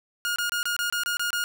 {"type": "tone bursts", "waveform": "sawtooth", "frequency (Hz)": 1428, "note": "F6", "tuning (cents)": 38, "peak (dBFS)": -21, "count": 9, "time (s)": [0.25, 1.44], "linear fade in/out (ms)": 0, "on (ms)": 110, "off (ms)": 25, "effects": []}